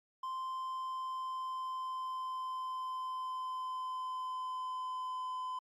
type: tone with pitch glide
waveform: triangle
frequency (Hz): 1041 to 1018.4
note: C6 to C6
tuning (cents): -9 to -47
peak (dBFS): -35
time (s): 0.23-5.59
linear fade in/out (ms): 5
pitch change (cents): -38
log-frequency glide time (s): 0.46-5.39
effects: Opus 48 kbps